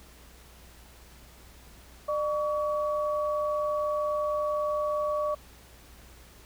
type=tone pair together; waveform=sine; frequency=600 / 1132.6 Hz; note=D5 / C#6; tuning=+37 / +37 cents; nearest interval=major seventh; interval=1100 cents; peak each=-27 / -31 dBFS; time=2.08-5.35 s; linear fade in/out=10 ms; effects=added 60 Hz sine -53 dBFS peak until 6.45 s + pink hiss -54 dBFS RMS until 6.45 s